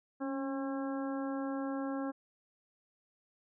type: harmonic tone with a mistuned harmonic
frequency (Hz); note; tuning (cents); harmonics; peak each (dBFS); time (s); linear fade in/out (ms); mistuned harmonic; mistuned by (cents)
270; C#4; -45; 1 / 2 / 3 / 4 / 5 / 6; -35 / -41 / -45 / -47 / -49 / -51; 0.2-2.12; 20; 1; +31
effects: none